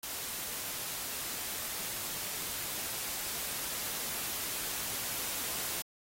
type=noise with level ramp; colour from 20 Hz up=white; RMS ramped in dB=-39 to -36 dBFS; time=0.03-5.82 s; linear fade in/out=2 ms; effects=AAC 48 kbps